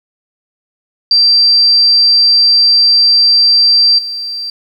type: tone with level steps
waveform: sine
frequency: 4700 Hz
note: D8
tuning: 1 cent sharp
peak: -5 / -18 dBFS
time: 1.11-4.5 s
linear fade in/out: 2 ms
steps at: 3.98 s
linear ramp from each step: 10 ms
effects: 7-bit